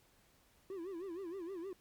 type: tone with vibrato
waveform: triangle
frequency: 361 Hz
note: F#4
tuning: 43 cents flat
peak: -39 dBFS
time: 0.7-1.73 s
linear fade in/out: 2 ms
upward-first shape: sine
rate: 6.4 Hz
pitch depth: 170 cents each way
effects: pink hiss -69 dBFS RMS until 1.8 s + MP3 96 kbps